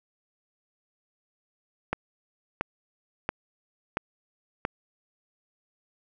click train, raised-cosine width 0.5 ms, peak -11 dBFS, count 5, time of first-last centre 1.93-4.651 s, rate 1.47 Hz, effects none

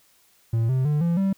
triangle tone with pitch steps, 114.1 / 130.31 / 148.83 / 169.97 / 194.12 Hz, A#2 / C3 / D3 / F3 / G3, -37 / -7 / +23 / -47 / -17 cents, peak -17 dBFS, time 0.53-1.33 s, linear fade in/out 5 ms, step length 160 ms, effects white hiss -60 dBFS RMS until 1.37 s

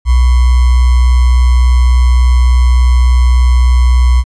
sine tone with sample-and-hold, 61.74 Hz, B1, in tune, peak -4 dBFS, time 0.05-4.24 s, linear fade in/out 50 ms, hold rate 1050 Hz, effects resampled to 22050 Hz

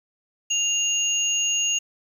sine tone pair together, 2800 / 6660 Hz, F7 / G#8, +4 / +4 cents, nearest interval octave + minor third, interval 1500 cents, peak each -23 dBFS, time 0.5-1.79 s, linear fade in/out 10 ms, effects 8-bit

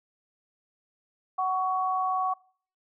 sine tone pair together, 746.8 / 1119 Hz, F#5 / C#6, +16 / +16 cents, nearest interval perfect fifth, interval 700 cents, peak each -27 dBFS, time 1.38-2.34 s, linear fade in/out 10 ms, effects noise-tail reverb RT60 0.5 s tail -24 dB re dry

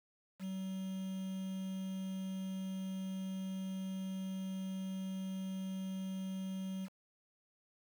triangle tone with quantisation, 189.8 Hz, F#3, 44 cents sharp, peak -36 dBFS, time 0.39-6.89 s, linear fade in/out 50 ms, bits 9, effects none

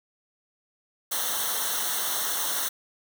white noise with comb filter, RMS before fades -28 dBFS, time 1.11-2.69 s, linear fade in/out 10 ms, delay 0.41 ms, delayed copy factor -0.9, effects none

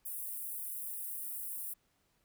white high-pass noise, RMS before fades -41 dBFS, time 0.05-1.74 s, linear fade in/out 10 ms, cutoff 9200 Hz, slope 48 dB/octave, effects pink hiss -75 dBFS RMS until 2.24 s

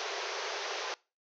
pink band-pass noise, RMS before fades -37 dBFS, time 0-0.94 s, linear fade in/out 0 ms, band 370 to 6300 Hz, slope 96 dB/octave, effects noise-tail reverb RT60 0.3 s tail -23 dB re dry

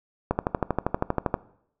click train, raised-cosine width 1 ms, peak -8 dBFS, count 14, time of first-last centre 0.31-1.342 s, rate 12.6 Hz, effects noise-tail reverb RT60 0.7 s tail -19 dB re dry

